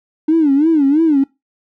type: tone with vibrato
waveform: triangle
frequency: 299.6 Hz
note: D4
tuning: 35 cents sharp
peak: -5 dBFS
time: 0.28-1.24 s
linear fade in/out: 10 ms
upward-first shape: sine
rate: 3 Hz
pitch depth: 170 cents each way
effects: noise-tail reverb RT60 0.2 s tail -23 dB re dry + tanh soft clip ceiling -7 dBFS